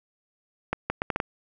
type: accelerating click train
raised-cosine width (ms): 0.5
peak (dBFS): -10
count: 6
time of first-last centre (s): 0.73-1.201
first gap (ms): 170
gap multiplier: 0.7
effects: none